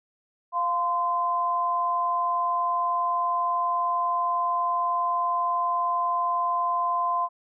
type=tone pair together; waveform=sine; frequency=698.5 / 1031 Hz; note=F5 / C6; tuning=0 / -26 cents; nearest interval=perfect fifth; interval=674 cents; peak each=-29 / -23 dBFS; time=0.52-7.29 s; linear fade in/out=50 ms; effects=none